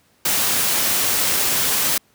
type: noise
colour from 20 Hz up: white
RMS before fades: -19 dBFS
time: 0.25-1.98 s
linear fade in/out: 5 ms
effects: pink hiss -59 dBFS RMS until 2.14 s + high-pass 80 Hz 12 dB/octave